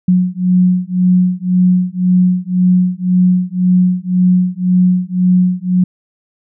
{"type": "beating tone pair", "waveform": "sine", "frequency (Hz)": [180.8, 182.7], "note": ["F#3", "F#3"], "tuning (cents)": [-40, -22], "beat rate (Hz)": 1.9, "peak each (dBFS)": -12, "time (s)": [0.08, 5.84], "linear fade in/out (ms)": 5, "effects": []}